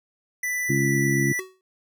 square tone with pitch glide, 1984 to 1968 Hz, B6 to B6, +7 to -7 cents, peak -25 dBFS, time 0.43-1.4 s, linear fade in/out 5 ms, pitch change -14 cents, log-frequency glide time 0.63-0.9 s
harmonic tone, 68.8 Hz, C#2, 12 cents flat, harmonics 2 / 3 / 4 / 5, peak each -23 / -28 / -27 / -26 dBFS, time 0.69-1.33 s, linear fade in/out 10 ms
square tone with exponential decay, 374.7 Hz, F#4, 22 cents sharp, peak -30 dBFS, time 1.39-1.61 s, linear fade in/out 1 ms, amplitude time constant 46 ms
effects none

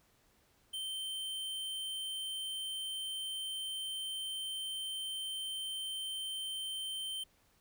square tone, 3110 Hz, G7, 14 cents flat, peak -38 dBFS, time 0.73-7.24 s, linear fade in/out 10 ms, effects pink hiss -70 dBFS RMS until 7.6 s

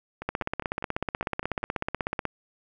two click trains, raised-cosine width 0.5 ms, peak -20 / -12 dBFS, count 8 / 33, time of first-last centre 0.22-1.631 / 0.29-2.253 s, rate 4.96 / 16.3 Hz, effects none

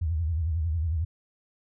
sine tone with vibrato, 80.9 Hz, E2, 32 cents flat, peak -24 dBFS, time 0.01-1.05 s, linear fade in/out 10 ms, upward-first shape sine, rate 11 Hz, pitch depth 140 cents each way, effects none

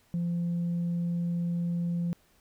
sine tone, 172.2 Hz, F3, 24 cents flat, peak -25 dBFS, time 0.14-2.13 s, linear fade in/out 0 ms, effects tanh soft clip ceiling -25 dBFS + pink hiss -65 dBFS RMS until 2.4 s

